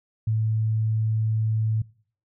sine tone, 110 Hz, A2, in tune, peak -20 dBFS, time 0.27-1.82 s, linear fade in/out 5 ms, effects noise-tail reverb RT60 0.5 s tail -23 dB re dry

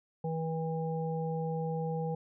harmonic tone, 161.6 Hz, E3, 34 cents flat, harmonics 1 / 3 / 5, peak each -33 / -36 / -40 dBFS, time 0.24-2.15 s, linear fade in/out 5 ms, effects none

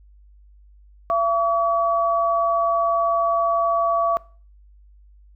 sine tone pair together, 677 / 1138.6 Hz, E5 / C#6, +46 / +46 cents, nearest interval major sixth, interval 900 cents, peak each -20 dBFS, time 1.1-4.17 s, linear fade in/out 0 ms, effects noise-tail reverb RT60 0.4 s tail -21 dB re dry + added 50 Hz sine -47 dBFS peak until 5.35 s

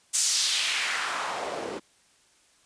white noise with band-pass filter sweep, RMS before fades -28 dBFS, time 0.13-1.8 s, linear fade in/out 20 ms, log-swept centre 7800 to 340 Hz, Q 1.7, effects white hiss -62 dBFS RMS until 2.65 s + resampled to 22050 Hz

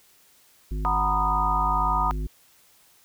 harmonic tone, 51.6 Hz, G#1, 10 cents flat, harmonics 1 / 3 / 5 / 7, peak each -26 / -36 / -40 / -43 dBFS, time 0.71-2.27 s, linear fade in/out 5 ms
sine chord, B major seventh, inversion second, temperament just, 740.8 / 926 / 987.8 / 1234.7 Hz, F#5 / A#5 / B5 / D#6, +2 / -12 / 0 / -14 cents, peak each -30 / -27 / -27 / -25 dBFS, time 0.85-2.11 s, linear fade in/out 0 ms
effects white hiss -58 dBFS RMS until 3.04 s

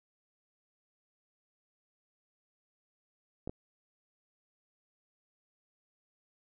clicks, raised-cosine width 2 ms, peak -25 dBFS, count 2, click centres 3.475 / 3.495 s, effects none

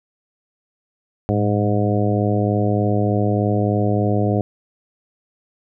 harmonic tone with a mistuned harmonic, 103.3 Hz, G#2, 9 cents flat, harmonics 1 / 2 / 3 / 4 / 5 / 6 / 7, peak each -19 / -22 / -24 / -25 / -26 / -27 / -27 dBFS, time 1.29-4.41 s, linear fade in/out 0 ms, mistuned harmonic 1, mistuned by +69 cents, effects none

